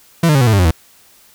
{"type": "tone with pitch steps", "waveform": "40% pulse", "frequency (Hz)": [167.5, 150.96, 136.05, 122.62, 110.51, 99.6, 89.76, 80.9], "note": ["E3", "D3", "C#3", "B2", "A2", "G2", "F2", "E2"], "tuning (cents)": [28, 48, -32, -12, 8, 28, 48, -32], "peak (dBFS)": -8, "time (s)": [0.23, 0.71], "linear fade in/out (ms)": 5, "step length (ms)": 60, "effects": ["white hiss -48 dBFS RMS until 1.34 s"]}